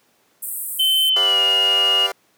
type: band-pass noise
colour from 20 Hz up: white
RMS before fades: -28 dBFS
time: 0.42-1.1 s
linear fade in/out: 10 ms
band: 8100 to 16000 Hz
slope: 96 dB/octave
type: tone with pitch glide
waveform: sine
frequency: 3071 to 2865 Hz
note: G7 to F7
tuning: -36 to +44 cents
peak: -14 dBFS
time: 0.79-2.07 s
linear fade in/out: 10 ms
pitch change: -120 cents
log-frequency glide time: 1.11-1.41 s
type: chord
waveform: 20% pulse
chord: G dominant seventh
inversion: none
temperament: equal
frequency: 392 / 493.9 / 587.3 / 698.5 Hz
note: G4 / B4 / D5 / F5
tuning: 0 / 0 / 0 / 0 cents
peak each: -25 / -26 / -27 / -24 dBFS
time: 1.16-2.12 s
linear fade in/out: 5 ms
effects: pink hiss -60 dBFS RMS until 2.37 s + high-pass 200 Hz 12 dB/octave